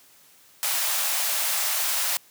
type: high-pass noise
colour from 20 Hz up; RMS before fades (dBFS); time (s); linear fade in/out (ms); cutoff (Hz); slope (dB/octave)
white; -25; 0.63-2.17; 0; 580; 48
effects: white hiss -55 dBFS RMS until 2.3 s + high-pass 100 Hz 12 dB/octave